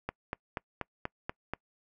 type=click train; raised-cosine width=0.5 ms; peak=-18 dBFS; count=7; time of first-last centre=0.09-1.536 s; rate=4.15 Hz; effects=noise-tail reverb RT60 0.1 s tail -26 dB re dry